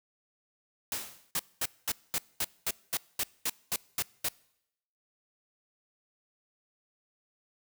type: noise with exponential decay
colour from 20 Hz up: white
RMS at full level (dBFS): -31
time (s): 0.92-1.31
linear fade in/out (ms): 1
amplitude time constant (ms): 84
type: noise bursts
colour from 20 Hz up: white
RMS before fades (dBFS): -30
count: 12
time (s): 1.35-4.286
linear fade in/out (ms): 2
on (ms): 43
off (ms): 220
effects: noise-tail reverb RT60 0.8 s tail -24 dB re dry